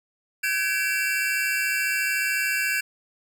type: tone cluster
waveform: square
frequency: 1532 / 1666 / 2317 / 2711 Hz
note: G6 / G#6 / D7 / E7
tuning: -40 / +5 / -24 / +48 cents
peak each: -29 dBFS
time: 0.43-2.81 s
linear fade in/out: 10 ms
effects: none